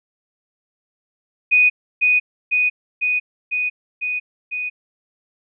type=tone with echo; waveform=sine; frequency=2484 Hz; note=D#7; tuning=3 cents flat; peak=-10 dBFS; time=1.51-1.7 s; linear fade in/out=20 ms; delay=500 ms; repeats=6; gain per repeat=-2 dB; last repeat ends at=4.7 s; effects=none